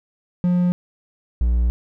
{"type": "tone pair in turn", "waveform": "triangle", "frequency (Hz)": [177.9, 59.37], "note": ["F3", "A#1"], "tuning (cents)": [32, 32], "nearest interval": "octave + perfect fifth", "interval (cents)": 1900, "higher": "first", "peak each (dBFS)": -13, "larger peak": "neither", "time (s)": [[0.44, 0.72], [1.41, 1.7]], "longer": "second", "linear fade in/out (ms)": 0, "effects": []}